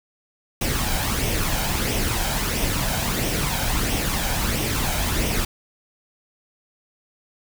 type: noise with flanger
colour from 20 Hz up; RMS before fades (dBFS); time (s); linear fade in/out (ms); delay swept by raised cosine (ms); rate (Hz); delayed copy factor
pink; -23; 0.61-5.45; 5; 0.34 to 1.32; 1.5; +0.5
effects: none